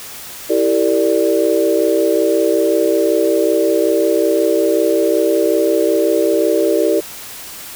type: chord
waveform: sine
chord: E half-diminished seventh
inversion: none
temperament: equal with one note detuned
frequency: 329.6 / 392 / 457.4 / 587.3 Hz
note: E4 / G4 / Bb4 / D5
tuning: 0 / 0 / -33 / 0 cents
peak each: -17 dBFS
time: 0.49-7.01 s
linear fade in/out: 20 ms
effects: white hiss -32 dBFS RMS until 7.75 s